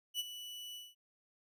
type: tone with ADSR envelope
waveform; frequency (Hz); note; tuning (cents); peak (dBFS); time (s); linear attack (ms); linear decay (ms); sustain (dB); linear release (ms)
40% pulse; 2960; F#7; 0; -32; 0.14-0.95; 56; 28; -12; 200
effects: none